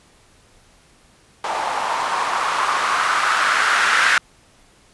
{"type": "noise with low-pass filter sweep", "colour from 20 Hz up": "violet", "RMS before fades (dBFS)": -19, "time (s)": [1.44, 4.18], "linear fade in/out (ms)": 2, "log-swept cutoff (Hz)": [840, 1600], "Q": 3.2, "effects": ["pink hiss -53 dBFS RMS until 4.93 s", "resampled to 24000 Hz"]}